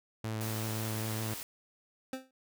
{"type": "tone with vibrato", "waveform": "sawtooth", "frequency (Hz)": 110, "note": "A2", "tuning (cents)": 0, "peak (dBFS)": -30, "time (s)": [0.24, 1.34], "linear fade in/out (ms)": 5, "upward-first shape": "sine", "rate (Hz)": 5.3, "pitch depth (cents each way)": 14}
{"type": "noise", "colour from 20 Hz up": "white", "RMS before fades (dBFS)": -42, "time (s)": [0.41, 1.43], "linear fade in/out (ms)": 0}
{"type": "tone with exponential decay", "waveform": "25% pulse", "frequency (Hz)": 261.6, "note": "C4", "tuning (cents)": 0, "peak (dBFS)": -29, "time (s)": [2.13, 2.31], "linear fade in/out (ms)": 2, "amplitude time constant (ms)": 37}
{"effects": []}